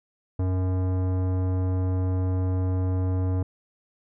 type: tone with tanh clipping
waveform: sine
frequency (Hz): 92.6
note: F#2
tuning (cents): +2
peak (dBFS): -24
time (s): 0.39-3.43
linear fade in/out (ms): 5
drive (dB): 17
effects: none